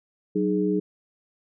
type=tone cluster; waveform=sine; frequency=187.7 / 308.2 / 416.6 Hz; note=F#3 / D#4 / G#4; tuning=+25 / -16 / +5 cents; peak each=-25 dBFS; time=0.35-0.8 s; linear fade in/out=10 ms; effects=none